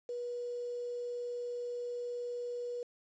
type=tone with quantisation; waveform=sine; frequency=484.5 Hz; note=B4; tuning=33 cents flat; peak=-36 dBFS; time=0.09-2.83 s; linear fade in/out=2 ms; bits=9; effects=resampled to 16000 Hz